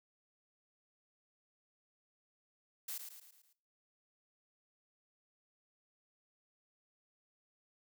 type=noise with echo; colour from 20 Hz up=blue; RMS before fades=-42 dBFS; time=2.88-2.98 s; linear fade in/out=5 ms; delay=110 ms; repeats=5; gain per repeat=-6 dB; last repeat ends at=3.53 s; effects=noise-tail reverb RT60 0.4 s tail -17 dB re dry